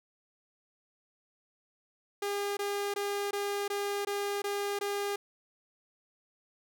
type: tone bursts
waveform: sawtooth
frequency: 404.6 Hz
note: G#4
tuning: 45 cents flat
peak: -27 dBFS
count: 8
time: 2.22-5.16 s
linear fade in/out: 5 ms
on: 350 ms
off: 20 ms
effects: none

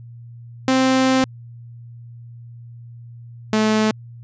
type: tone pair in turn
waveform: sawtooth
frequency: 261.6 / 216.5 Hz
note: C4 / A3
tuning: 0 / -28 cents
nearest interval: minor third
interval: 328 cents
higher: first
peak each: -10 / -11 dBFS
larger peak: first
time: 0.68-1.24 / 3.53-3.91 s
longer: first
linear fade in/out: 0 ms
effects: added 118 Hz sine -36 dBFS peak until 4.23 s + resampled to 16000 Hz

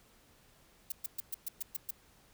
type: noise bursts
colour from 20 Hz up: violet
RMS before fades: -36 dBFS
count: 8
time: 0.9-1.908 s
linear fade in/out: 5 ms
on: 21 ms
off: 120 ms
effects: pink hiss -64 dBFS RMS until 2.33 s

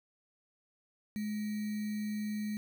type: tone with sample-and-hold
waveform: sine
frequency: 211.1 Hz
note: G#3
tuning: 29 cents sharp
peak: -33 dBFS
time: 1.16-2.57 s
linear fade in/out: 0 ms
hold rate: 2100 Hz
effects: none

